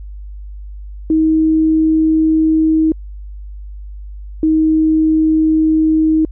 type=tone pair in turn; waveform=sine; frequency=316.6 / 315 Hz; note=D#4 / D#4; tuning=+30 / +21 cents; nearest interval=unison; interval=9 cents; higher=first; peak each=-9 dBFS; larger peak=neither; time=1.1-2.92 / 4.43-6.25 s; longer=neither; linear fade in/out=2 ms; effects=added 50 Hz sine -27 dBFS peak until 6.31 s